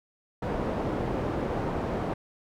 white low-pass noise, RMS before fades -30 dBFS, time 0.42-2.14 s, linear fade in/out 5 ms, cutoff 560 Hz, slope 12 dB/octave, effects none

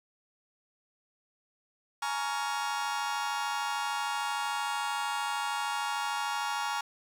40% pulse chord, Bb minor seventh, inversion third, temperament just, 839.1 / 932.3 / 1118.8 / 1398.5 Hz, Ab5 / Bb5 / Db6 / F6, +18 / 0 / +16 / +2 cents, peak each -34 / -35 / -37 / -36 dBFS, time 2.02-6.81 s, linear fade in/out 5 ms, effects low-pass 10000 Hz 12 dB/octave + 9-bit

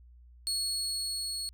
30% pulse tone with level ramp, 4347 Hz, C#8, 35 cents flat, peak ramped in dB -26 to -31 dBFS, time 0.47-1.49 s, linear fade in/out 0 ms, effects added 60 Hz sine -52 dBFS peak until 1.53 s

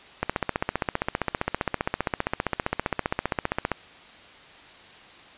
click train, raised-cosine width 0.5 ms, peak -8 dBFS, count 54, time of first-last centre 0.23-3.717 s, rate 15.2 Hz, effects white hiss -48 dBFS RMS until 5.37 s + resampled to 8000 Hz

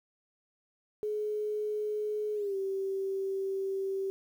sine tone with pitch glide, 422.7 to 387.6 Hz, G#4 to G4, +31 to -20 cents, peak -30 dBFS, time 1.03-4.1 s, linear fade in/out 0 ms, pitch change -151 cents, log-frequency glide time 2.35-2.56 s, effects 10-bit

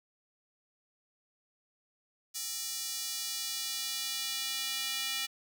square tone with high-pass filter sweep, 265.4 Hz, C4, 25 cents sharp, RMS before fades -36 dBFS, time 2.34-5.27 s, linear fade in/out 20 ms, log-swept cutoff 5800 to 2900 Hz, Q 1.3, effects none

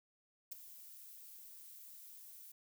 violet noise with ADSR envelope, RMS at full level -42 dBFS, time 0.51-2.52 s, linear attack 13 ms, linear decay 11 ms, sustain -13 dB, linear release 7 ms, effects none

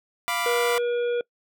20% pulse chord, B diminished, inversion second, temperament equal, 698.5 / 987.8 / 1174.7 Hz, F5 / B5 / D6, 0 / 0 / 0 cents, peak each -24 dBFS, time 0.28-0.78 s, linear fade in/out 0 ms
harmonic tone, 480.3 Hz, B4, 48 cents flat, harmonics 1 / 3 / 5 / 7, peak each -22 / -36 / -42 / -43 dBFS, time 0.46-1.21 s, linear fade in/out 2 ms
effects noise-tail reverb RT60 0.1 s tail -24 dB re dry

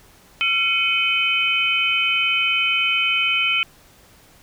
sine tone cluster, 1362 / 2222 / 2514 / 3043 Hz, F6 / C#7 / D#7 / F#7, -44 / +4 / +17 / +48 cents, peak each -28 / -26 / -19 / -22 dBFS, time 0.41-3.63 s, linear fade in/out 0 ms, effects pink hiss -51 dBFS RMS until 4.42 s

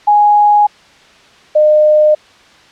sine tone pair in turn, 830.6 / 608.3 Hz, G#5 / D#5, 0 / -39 cents, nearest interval perfect fourth, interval 539 cents, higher first, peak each -5 dBFS, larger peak neither, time 0.07-0.67 / 1.55-2.15 s, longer neither, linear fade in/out 10 ms, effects white hiss -43 dBFS RMS until 2.71 s + low-pass 4000 Hz 12 dB/octave

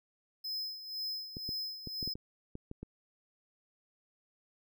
square tone with tremolo, 5100 Hz, D#8, 42 cents sharp, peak -35 dBFS, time 0.44-2.14 s, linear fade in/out 10 ms, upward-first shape sine, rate 2 Hz, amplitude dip 70%
clicks, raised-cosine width 3 ms, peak -29 dBFS, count 9, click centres 1.369 / 1.491 / 1.873 / 2.028 / 2.076 / 2.155 / 2.554 / 2.714 / 2.83 s
effects none

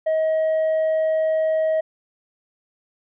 sine tone with tanh clipping, 634 Hz, D#5, 32 cents sharp, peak -18 dBFS, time 0.06-1.81 s, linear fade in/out 10 ms, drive 2 dB, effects none

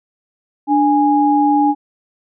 sine tone pair together, 293.7 / 826.9 Hz, D4 / G#5, 0 / -8 cents, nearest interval octave + tritone, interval 1792 cents, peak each -13 dBFS, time 0.67-1.75 s, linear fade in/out 50 ms, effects none

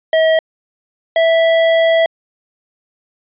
square tone pair in turn, 641 / 657.5 Hz, E5 / E5, -49 / -5 cents, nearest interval unison, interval 44 cents, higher second, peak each -10 dBFS, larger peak neither, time 0.13-0.39 / 1.16-2.06 s, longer second, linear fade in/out 2 ms, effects resampled to 8000 Hz

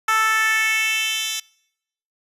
10% pulse tone with high-pass filter sweep, 440 Hz, A4, in tune, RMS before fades -20 dBFS, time 0.08-1.4 s, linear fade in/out 5 ms, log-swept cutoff 1200 to 4000 Hz, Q 2.9, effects noise-tail reverb RT60 0.8 s tail -26 dB re dry + resampled to 32000 Hz

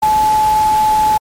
sine tone in noise, 860 Hz, A5, 40 cents flat, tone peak -9 dBFS, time 0.02-1.18 s, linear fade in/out 10 ms, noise pink, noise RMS -26 dBFS, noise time 0.02-1.18 s, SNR +14 dB, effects MP3 64 kbps

